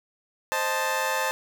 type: chord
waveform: 20% pulse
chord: A diminished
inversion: first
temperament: equal with one note detuned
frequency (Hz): 523.3 / 619.4 / 880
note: C5 / Eb5 / A5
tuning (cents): 0 / -8 / 0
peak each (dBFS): -24 / -27 / -22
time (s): 0.52-1.31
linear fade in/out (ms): 0
effects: 8-bit